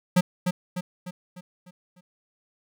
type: tone with echo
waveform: square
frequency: 180 Hz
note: F#3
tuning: 47 cents flat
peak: -16 dBFS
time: 0.16-0.21 s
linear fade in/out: 10 ms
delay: 300 ms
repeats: 6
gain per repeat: -6 dB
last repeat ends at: 2.01 s
effects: none